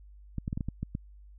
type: clicks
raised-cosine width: 5 ms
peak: -20 dBFS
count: 8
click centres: 0.383 / 0.479 / 0.529 / 0.575 / 0.608 / 0.686 / 0.83 / 0.951 s
effects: added 50 Hz sine -49 dBFS peak until 1.38 s